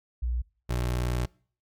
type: tone pair in turn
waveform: sine / 25% pulse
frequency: 60.1 / 60.94 Hz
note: B1 / B1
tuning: -46 / -22 cents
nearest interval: unison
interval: 24 cents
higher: second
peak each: -25 / -22 dBFS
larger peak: second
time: 0.22-0.42 / 0.69-1.26 s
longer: second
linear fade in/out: 10 ms
effects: noise-tail reverb RT60 0.5 s tail -25 dB re dry + MP3 96 kbps